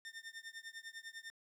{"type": "tone with tremolo", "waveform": "sawtooth", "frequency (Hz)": 1810, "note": "A6", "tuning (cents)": 48, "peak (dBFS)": -40, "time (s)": [0.05, 1.3], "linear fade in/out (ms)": 0, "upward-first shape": "triangle", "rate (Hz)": 10, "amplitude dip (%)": 100, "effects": ["low-pass 9000 Hz 12 dB/octave", "12-bit"]}